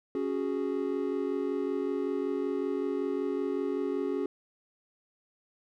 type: chord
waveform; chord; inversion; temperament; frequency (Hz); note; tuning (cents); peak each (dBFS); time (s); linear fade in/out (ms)
triangle; C# suspended fourth; none; equal; 277.2 / 370 / 415.3; C#4 / F#4 / G#4; 0 / 0 / 0; -31; 0.15-4.26; 2
effects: none